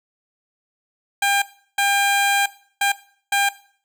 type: tone bursts at uneven times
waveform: 15% pulse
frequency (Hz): 800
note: G5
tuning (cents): +35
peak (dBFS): -10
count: 4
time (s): 1.22-1.42 / 1.78-2.46 / 2.81-2.92 / 3.32-3.49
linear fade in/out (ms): 5
effects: noise-tail reverb RT60 0.5 s tail -17 dB re dry